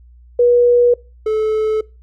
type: tone pair in turn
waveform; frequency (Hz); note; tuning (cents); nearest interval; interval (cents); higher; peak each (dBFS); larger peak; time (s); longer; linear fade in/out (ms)
sine / triangle; 484 / 433.7; B4 / A4; -35 / -25; major second; 190; first; -8 / -12; first; 0.39-0.94 / 1.26-1.81; neither; 5
effects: noise-tail reverb RT60 0.3 s tail -23 dB re dry + added 60 Hz sine -41 dBFS peak until 2.02 s